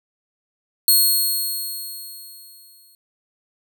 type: tone with exponential decay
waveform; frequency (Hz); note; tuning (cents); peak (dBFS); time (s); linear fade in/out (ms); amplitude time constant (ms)
5% pulse; 4300; C8; +47; -4; 0.88-2.95; 1; 450
effects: none